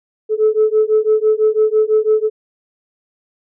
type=beating tone pair; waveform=sine; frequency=429.7 / 435.7 Hz; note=A4 / A4; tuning=-41 / -17 cents; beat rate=6 Hz; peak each=-13 dBFS; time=0.29-2.3 s; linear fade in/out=50 ms; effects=tanh soft clip ceiling -5 dBFS